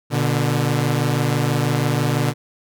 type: tone pair together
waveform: sawtooth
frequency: 121.02 / 147.1 Hz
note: B2 / D3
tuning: -35 / +3 cents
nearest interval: minor third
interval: 338 cents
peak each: -16 dBFS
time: 0.1-2.34 s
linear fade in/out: 50 ms
effects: none